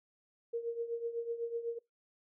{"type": "tone with tremolo", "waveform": "sine", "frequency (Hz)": 466.2, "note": "A#4", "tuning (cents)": 0, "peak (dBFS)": -31, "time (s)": [0.53, 1.79], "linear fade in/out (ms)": 10, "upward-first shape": "triangle", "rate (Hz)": 8, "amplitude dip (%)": 80, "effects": ["noise-tail reverb RT60 0.2 s tail -24 dB re dry"]}